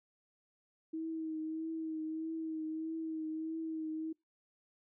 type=tone with vibrato; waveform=sine; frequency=318.8 Hz; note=D#4; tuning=42 cents sharp; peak=-36 dBFS; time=0.93-4.13 s; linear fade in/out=10 ms; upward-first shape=triangle; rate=1.6 Hz; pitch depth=33 cents each way; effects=noise-tail reverb RT60 0.2 s tail -26 dB re dry